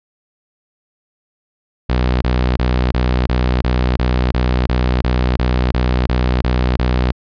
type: tone bursts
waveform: sawtooth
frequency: 62.1 Hz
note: B1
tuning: 10 cents sharp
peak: -9 dBFS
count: 15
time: 1.89-7.12 s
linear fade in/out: 10 ms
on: 330 ms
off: 20 ms
effects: resampled to 11025 Hz